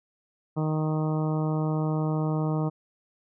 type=harmonic tone; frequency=155.4 Hz; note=D#3; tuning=2 cents flat; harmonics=1 / 2 / 3 / 4 / 5 / 6 / 7 / 8; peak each=-25 / -31 / -35 / -37 / -39 / -41 / -42 / -43 dBFS; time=0.56-2.7 s; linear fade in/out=20 ms; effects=none